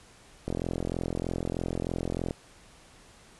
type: click train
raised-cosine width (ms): 2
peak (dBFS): -17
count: 80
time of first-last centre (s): 0.48-2.309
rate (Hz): 43.2
effects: pink hiss -55 dBFS RMS until 3.39 s + resampled to 24000 Hz